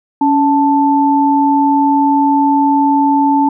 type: tone pair together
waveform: sine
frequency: 280.4 / 880 Hz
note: C#4 / A5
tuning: +20 / 0 cents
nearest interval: octave + minor sixth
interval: 1980 cents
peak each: -11 dBFS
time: 0.21-3.49 s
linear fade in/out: 5 ms
effects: none